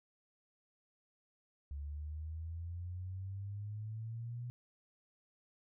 sine exponential sweep, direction up, 70.5 to 122.7 Hz, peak -40 dBFS, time 1.71-4.5 s, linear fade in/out 0 ms, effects none

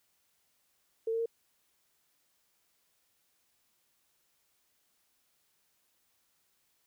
sine tone with pitch steps, 450 / 455.2 / 460.5 Hz, A4 / A#4 / A#4, +39 / -41 / -21 cents, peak -29 dBFS, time 1.07-1.259 s, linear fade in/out 5 ms, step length 63 ms, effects white hiss -74 dBFS RMS until 6.86 s

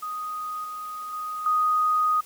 sine tone with level steps, 1244.5 Hz, D#6, in tune, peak -29 / -32 / -29 / -19 dBFS, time 0.02-2.21 s, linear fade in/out 10 ms, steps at 0.64 / 1.13 / 1.46 s, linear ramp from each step 2 ms, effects white hiss -49 dBFS RMS until 2.25 s

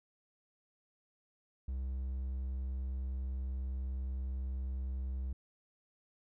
triangle tone, 65.1 Hz, C2, 8 cents flat, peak -33 dBFS, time 1.68-5.33 s, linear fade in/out 5 ms, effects none

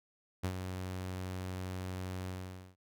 sawtooth tone with ADSR envelope, 92.5 Hz, F#2, in tune, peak -27 dBFS, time 0.43-2.76 s, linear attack 15 ms, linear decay 74 ms, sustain -7 dB, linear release 490 ms, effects none

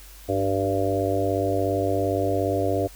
harmonic tone with a mistuned harmonic, 97.3 Hz, G2, 12 cents flat, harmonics 1 / 3 / 4 / 5 / 6 / 7, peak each -28 / -28 / -28 / -28 / -28 / -28 dBFS, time 0.28-2.88 s, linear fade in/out 20 ms, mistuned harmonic 3, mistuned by +22 cents, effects added 48 Hz sine -44 dBFS peak until 2.95 s + white hiss -48 dBFS RMS until 2.95 s

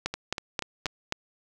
two click trains, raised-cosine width 0.2 ms, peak -10 / -15 dBFS, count 5 / 4, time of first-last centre 0.06-1.124 / 0.14-0.865 s, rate 3.76 / 4.14 Hz, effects none

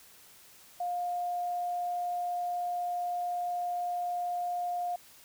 sine tone, 708 Hz, F5, 23 cents sharp, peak -30 dBFS, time 0.8-4.96 s, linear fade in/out 5 ms, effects white hiss -56 dBFS RMS until 5.24 s

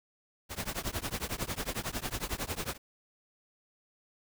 pink noise with tremolo, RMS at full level -32 dBFS, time 0.49-2.78 s, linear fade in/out 50 ms, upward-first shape triangle, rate 11 Hz, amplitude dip 100%, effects none

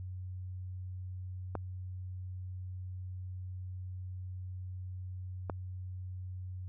clicks, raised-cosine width 1 ms, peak -21 dBFS, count 2, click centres 1.553 / 5.498 s, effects added 92 Hz sine -39 dBFS peak until 6.68 s

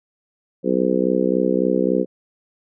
harmonic tone, 63.6 Hz, C2, 48 cents flat, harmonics 3 / 4 / 5 / 6 / 7 / 8, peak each -23 / -23 / -23 / -23 / -23 / -23 dBFS, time 0.63-2.06 s, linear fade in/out 50 ms, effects none

